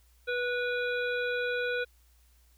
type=harmonic tone with a mistuned harmonic; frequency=489.7 Hz; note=B4; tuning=15 cents flat; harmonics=1 / 3 / 5 / 7 / 8; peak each=-31 / -32 / -39 / -45 / -44 dBFS; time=0.27-1.85 s; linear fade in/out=20 ms; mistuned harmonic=7; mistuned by=-25 cents; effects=added 60 Hz sine -60 dBFS peak until 2.57 s + white hiss -68 dBFS RMS until 2.57 s